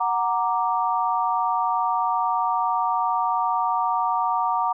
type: chord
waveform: sine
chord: Gb augmented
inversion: none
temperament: equal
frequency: 740 / 932.3 / 1174.7 Hz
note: Gb5 / Bb5 / D6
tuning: 0 / 0 / 0 cents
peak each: -25 / -23 / -25 dBFS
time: 0-4.73 s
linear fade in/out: 10 ms
effects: none